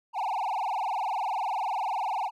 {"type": "tone with vibrato", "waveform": "triangle", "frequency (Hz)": 838, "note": "G#5", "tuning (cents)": 15, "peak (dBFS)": -25, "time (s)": [0.13, 2.31], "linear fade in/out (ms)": 50, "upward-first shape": "triangle", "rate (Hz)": 20, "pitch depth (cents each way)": 290, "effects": []}